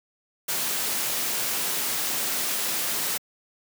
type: noise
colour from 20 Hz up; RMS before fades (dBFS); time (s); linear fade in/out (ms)
white; -27; 0.48-3.18; 10
effects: high-pass 150 Hz 12 dB/octave